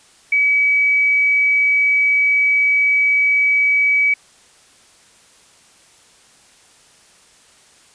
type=tone with hard clipping; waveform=triangle; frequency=2279 Hz; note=C#7; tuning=47 cents sharp; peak=-12 dBFS; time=0.32-4.14 s; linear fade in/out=5 ms; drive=3 dB; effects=white hiss -50 dBFS RMS until 7.94 s + resampled to 22050 Hz